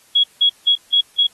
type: tone bursts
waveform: sine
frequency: 3331 Hz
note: G#7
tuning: 4 cents sharp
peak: -10 dBFS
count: 5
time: 0.15-1.27 s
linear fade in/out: 10 ms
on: 88 ms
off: 170 ms
effects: white hiss -52 dBFS RMS until 1.33 s + AAC 32 kbps